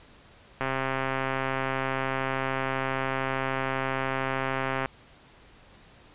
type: click train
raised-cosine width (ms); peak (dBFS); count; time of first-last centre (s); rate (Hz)
0.5; -13; 566; 0.61-4.858; 133
effects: pink hiss -54 dBFS RMS until 6.14 s + resampled to 8000 Hz

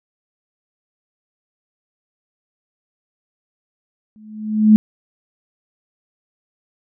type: tone with exponential growth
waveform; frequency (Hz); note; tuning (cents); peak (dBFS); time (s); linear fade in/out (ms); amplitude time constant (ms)
sine; 214.8; A3; -41; -3; 4.16-4.76; 0; 130
effects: none

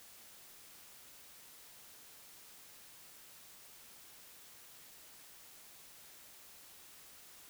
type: silence
effects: white hiss -57 dBFS RMS until 7.49 s

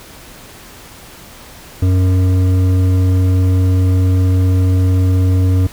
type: tone with hard clipping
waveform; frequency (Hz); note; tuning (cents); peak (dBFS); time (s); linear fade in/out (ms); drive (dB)
triangle; 92.5; F#2; 0; -11; 1.82-5.67; 5; 13
effects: pink hiss -37 dBFS RMS until 5.72 s

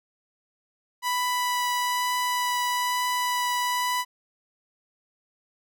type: tone with vibrato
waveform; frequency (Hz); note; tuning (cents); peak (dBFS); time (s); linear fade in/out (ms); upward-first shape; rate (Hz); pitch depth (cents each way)
sawtooth; 987.8; B5; 0; -20; 1.02-4.05; 50; triangle; 1.1; 8
effects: none

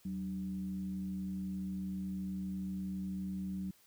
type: tone with frequency modulation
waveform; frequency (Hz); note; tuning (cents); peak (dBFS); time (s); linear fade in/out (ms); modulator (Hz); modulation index
sine; 189.1; F#3; +38; -36; 0.05-3.71; 5; 108; 0.41
effects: white hiss -66 dBFS RMS until 3.86 s

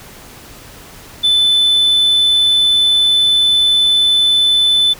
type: tone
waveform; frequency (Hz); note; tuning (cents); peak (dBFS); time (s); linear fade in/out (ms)
sine; 3510; A7; -5; -6; 1.23-4.94; 20
effects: tanh soft clip ceiling -8 dBFS + pink hiss -37 dBFS RMS until 4.99 s

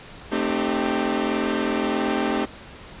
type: chord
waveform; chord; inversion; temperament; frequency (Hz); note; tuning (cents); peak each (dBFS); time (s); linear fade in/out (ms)
sawtooth; A half-diminished seventh; none; equal with one note detuned; 220 / 261.6 / 303.3 / 392; A3 / C4 / Eb4 / G4; 0 / 0 / -44 / 0; -23; 0.31-2.46; 20
effects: pink hiss -42 dBFS RMS until 3 s + resampled to 8000 Hz

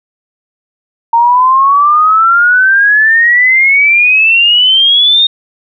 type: exponential sweep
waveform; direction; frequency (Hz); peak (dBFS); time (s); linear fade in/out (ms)
sine; up; 919 to 3708; -4; 1.13-5.27; 5
effects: none

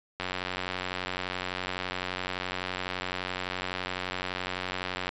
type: click train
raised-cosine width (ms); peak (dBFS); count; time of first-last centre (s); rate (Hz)
0.3; -15; 450; 0.2-5.091; 91.8
effects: resampled to 16000 Hz

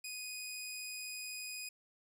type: tone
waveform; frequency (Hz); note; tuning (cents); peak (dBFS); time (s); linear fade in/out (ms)
15% pulse; 2489; D#7; 0; -35; 0.04-1.69; 5
effects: none

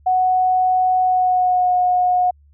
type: tone with pitch glide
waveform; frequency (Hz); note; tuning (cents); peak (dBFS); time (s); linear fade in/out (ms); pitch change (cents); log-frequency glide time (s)
sine; 740 to 725.2; F#5 to F#5; 0 to -35; -13; 0.06-2.31; 10; -35; 1.02-1.74
effects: added 72 Hz sine -48 dBFS peak until 2.53 s

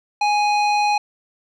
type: tone with low-pass filter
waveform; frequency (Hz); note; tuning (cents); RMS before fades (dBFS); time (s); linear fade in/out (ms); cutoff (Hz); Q
square; 830.6; G#5; 0; -18; 0.21-0.98; 5; 4100; 1.2
effects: none

